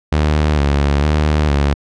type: tone with vibrato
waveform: sawtooth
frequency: 73.42 Hz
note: D2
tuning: in tune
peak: -8 dBFS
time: 0.12-1.74 s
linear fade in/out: 5 ms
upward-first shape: square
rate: 1.1 Hz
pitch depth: 55 cents each way
effects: low-pass 5000 Hz 12 dB/octave